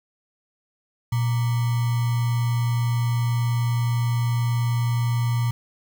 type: tone with sample-and-hold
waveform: sine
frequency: 119.1 Hz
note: A#2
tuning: 38 cents sharp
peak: -19 dBFS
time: 1.12-5.51 s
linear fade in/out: 5 ms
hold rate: 1050 Hz
effects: none